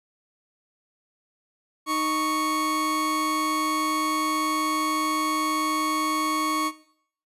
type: tone pair together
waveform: 40% pulse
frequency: 309.7 / 1108.7 Hz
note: D#4 / C#6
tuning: -8 / 0 cents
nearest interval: octave + minor seventh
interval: 2208 cents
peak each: -28 / -23 dBFS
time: 1.86-6.72 s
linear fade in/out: 50 ms
effects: noise-tail reverb RT60 0.6 s tail -17 dB re dry + resampled to 32000 Hz